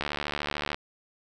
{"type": "click train", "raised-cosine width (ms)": 0.3, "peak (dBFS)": -13, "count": 55, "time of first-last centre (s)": [0.01, 0.745], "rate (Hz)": 73.5, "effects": []}